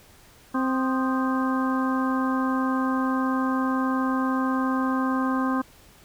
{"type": "harmonic tone with a mistuned harmonic", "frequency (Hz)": 261.6, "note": "C4", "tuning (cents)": 0, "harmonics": [1, 2, 3, 4, 5, 6], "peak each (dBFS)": [-23, -34, -35, -29, -33, -35], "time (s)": [0.54, 5.62], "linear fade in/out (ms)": 10, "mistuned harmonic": 5, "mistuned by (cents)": -97, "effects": ["pink hiss -53 dBFS RMS until 6.04 s"]}